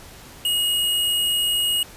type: tone with sample-and-hold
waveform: sine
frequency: 2881 Hz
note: F#7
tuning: 47 cents flat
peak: -18 dBFS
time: 0.45-1.83 s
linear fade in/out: 2 ms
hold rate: 11025 Hz
effects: pink hiss -43 dBFS RMS until 1.96 s + resampled to 32000 Hz